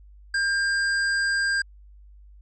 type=tone with hard clipping; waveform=sine; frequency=1600 Hz; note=G6; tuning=35 cents sharp; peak=-23 dBFS; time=0.34-1.62 s; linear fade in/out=5 ms; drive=12 dB; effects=added 50 Hz sine -46 dBFS peak until 2.41 s + resampled to 22050 Hz